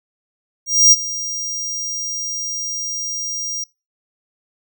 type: tone with ADSR envelope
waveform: square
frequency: 5700 Hz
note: F8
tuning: 34 cents sharp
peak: -6 dBFS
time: 0.66-3.64 s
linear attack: 260 ms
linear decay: 32 ms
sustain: -17 dB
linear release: 5 ms
effects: noise-tail reverb RT60 0.3 s tail -25 dB re dry